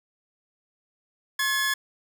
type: tone pair together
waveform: sawtooth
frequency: 1073.5 / 1704 Hz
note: C6 / G#6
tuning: +44 / +44 cents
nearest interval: minor sixth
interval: 800 cents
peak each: -27 / -20 dBFS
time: 1.39-1.74 s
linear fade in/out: 5 ms
effects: none